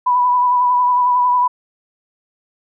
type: tone with vibrato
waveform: sine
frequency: 987.8 Hz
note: B5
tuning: in tune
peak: -11 dBFS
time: 0.06-1.48 s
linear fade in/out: 10 ms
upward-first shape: sine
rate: 11 Hz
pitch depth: 25 cents each way
effects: none